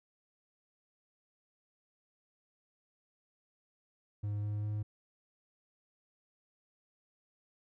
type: tone with pitch steps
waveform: triangle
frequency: 103.5 / 104.46 / 105.43 Hz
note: G#2 / G#2 / G#2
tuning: -5 / +11 / +27 cents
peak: -31 dBFS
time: 4.23-4.83 s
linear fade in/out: 10 ms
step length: 200 ms
effects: none